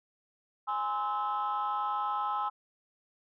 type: chord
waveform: sine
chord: Ab augmented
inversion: none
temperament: just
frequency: 830.6 / 1038.3 / 1297.8 Hz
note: Ab5 / C6 / E6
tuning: 0 / -14 / -27 cents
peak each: -32 / -33 / -32 dBFS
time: 0.67-2.5 s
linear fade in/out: 20 ms
effects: tanh soft clip ceiling -24 dBFS